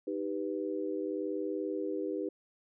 sine chord, Eb augmented, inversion none, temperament equal, 311.1 / 392 / 493.9 Hz, Eb4 / G4 / B4, 0 / 0 / 0 cents, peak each -36 / -36 / -38 dBFS, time 0.07-2.29 s, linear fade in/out 5 ms, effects none

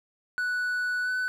triangle tone with pitch glide, 1480 to 1501.5 Hz, F#6 to F#6, 0 to +25 cents, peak -24 dBFS, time 0.38-1.28 s, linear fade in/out 0 ms, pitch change +25 cents, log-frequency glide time 1.03-1.1 s, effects none

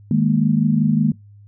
sine chord, D# suspended fourth, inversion none, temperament equal, 155.56 / 207.7 / 233.1 Hz, D#3 / G#3 / A#3, 0 / 0 / 0 cents, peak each -18 dBFS, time 0.11-1.12 s, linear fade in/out 2 ms, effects noise-tail reverb RT60 0.2 s tail -23 dB re dry + added 102 Hz sine -42 dBFS peak until 1.47 s

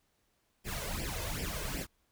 pink noise with flanger, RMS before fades -37 dBFS, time 0.64-1.87 s, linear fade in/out 50 ms, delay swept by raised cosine 0.38 to 1.98 ms, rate 2.6 Hz, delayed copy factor +0.8, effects pink hiss -75 dBFS RMS until 2.11 s

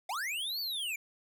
square linear two-way sweep, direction up then down, 669 to 4604 to 2289 Hz, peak -34 dBFS, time 0.09-0.96 s, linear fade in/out 5 ms, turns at 0.6 s, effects none

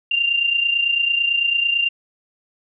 sine tone pair together, 2782 / 2811 Hz, F7 / F7, -7 / +11 cents, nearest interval unison, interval 18 cents, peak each -17 / -23 dBFS, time 0.11-1.89 s, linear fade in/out 5 ms, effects none

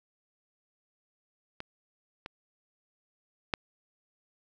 clicks, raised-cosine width 0.3 ms, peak -22 / -23 / -11 dBFS, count 3, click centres 1.604 / 2.261 / 3.538 s, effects none

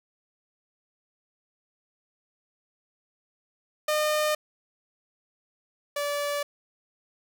sawtooth tone pair in turn, 608 / 578.1 Hz, D#5 / D5, -40 / -27 cents, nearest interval minor second, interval 87 cents, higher first, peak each -19 / -23 dBFS, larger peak first, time 3.88-4.35 / 5.96-6.43 s, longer neither, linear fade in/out 5 ms, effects none

